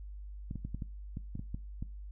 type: clicks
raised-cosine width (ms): 5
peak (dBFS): -26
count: 10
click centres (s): 0.511 / 0.557 / 0.65 / 0.746 / 0.822 / 1.171 / 1.354 / 1.394 / 1.545 / 1.825
effects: noise-tail reverb RT60 0.3 s tail -20 dB re dry + added 50 Hz sine -42 dBFS peak until 2.11 s